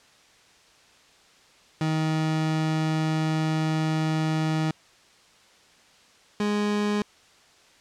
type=tone pair in turn; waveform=30% pulse; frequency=157.5 / 207.5 Hz; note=D#3 / G#3; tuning=+21 / -1 cents; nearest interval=perfect fourth; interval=478 cents; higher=second; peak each=-20 dBFS; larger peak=neither; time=1.81-4.71 / 6.4-7.02 s; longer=first; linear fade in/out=2 ms; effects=white hiss -56 dBFS RMS until 7.8 s + low-pass 6000 Hz 12 dB/octave